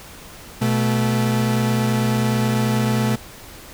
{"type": "tone pair together", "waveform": "40% pulse", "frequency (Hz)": [123.47, 217.7], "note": ["B2", "A3"], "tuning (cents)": [0, -18], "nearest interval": "minor seventh", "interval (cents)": 982, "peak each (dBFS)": -19, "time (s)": [0.61, 3.16], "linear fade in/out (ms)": 10, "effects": ["pink hiss -40 dBFS RMS until 3.73 s"]}